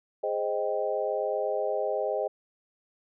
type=chord; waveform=sine; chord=Ab major seventh; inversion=none; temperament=equal; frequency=415.3 / 523.3 / 622.3 / 784 Hz; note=Ab4 / C5 / Eb5 / G5; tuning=0 / 0 / 0 / 0 cents; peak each=-32 / -31 / -30 / -35 dBFS; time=0.23-2.28 s; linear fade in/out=10 ms; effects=none